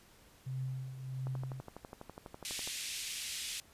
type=tone with tremolo; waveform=sine; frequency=130.81 Hz; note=C3; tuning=in tune; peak=-34 dBFS; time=0.46-1.61 s; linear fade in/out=10 ms; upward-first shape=triangle; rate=1.5 Hz; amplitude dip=70%
type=click train; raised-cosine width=1 ms; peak=-31 dBFS; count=18; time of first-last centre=1.27-2.675 s; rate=12.1 Hz
type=band-pass noise; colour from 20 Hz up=pink; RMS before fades=-41 dBFS; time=2.45-3.6 s; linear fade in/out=0 ms; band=2400 to 11000 Hz; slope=24 dB/octave
effects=pink hiss -62 dBFS RMS until 3.73 s + resampled to 32000 Hz